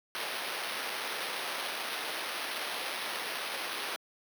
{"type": "noise with sample-and-hold", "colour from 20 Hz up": "white", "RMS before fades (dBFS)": -36, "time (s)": [0.15, 3.96], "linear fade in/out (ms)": 0, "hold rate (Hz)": 7350, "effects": ["high-pass 400 Hz 12 dB/octave"]}